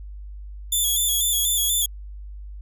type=tone with vibrato; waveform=5% pulse; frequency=3436 Hz; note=A7; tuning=42 cents flat; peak=-12 dBFS; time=0.72-1.86 s; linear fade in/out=5 ms; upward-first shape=square; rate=4.1 Hz; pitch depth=47 cents each way; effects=added 50 Hz sine -34 dBFS peak until 2.61 s